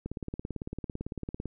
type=click train; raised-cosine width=3 ms; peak=-22 dBFS; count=26; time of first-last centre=0.06-1.457 s; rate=17.9 Hz; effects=none